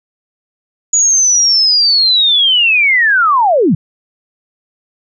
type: linear sweep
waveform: sine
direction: down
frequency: 6850 to 127.9 Hz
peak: -7 dBFS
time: 0.93-3.75 s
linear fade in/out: 5 ms
effects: none